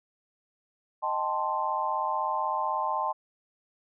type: chord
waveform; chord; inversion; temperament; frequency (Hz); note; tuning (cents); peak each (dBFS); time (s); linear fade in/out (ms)
sine; A half-diminished seventh; second; equal; 622.3 / 784 / 880 / 1046.5; Eb5 / G5 / A5 / C6; 0 / 0 / 0 / 0; -35 / -34 / -30 / -30; 1.02-3.13; 20
effects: none